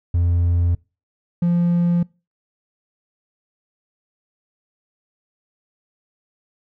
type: tone pair in turn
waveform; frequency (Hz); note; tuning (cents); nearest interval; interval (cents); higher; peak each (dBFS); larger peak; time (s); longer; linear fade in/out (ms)
triangle; 86.6 / 173.2; F2 / F3; -14 / -14; octave; 1200; second; -12; neither; 0.14-0.75 / 1.42-2.03; neither; 5
effects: noise-tail reverb RT60 0.3 s tail -26 dB re dry + tanh soft clip ceiling -8 dBFS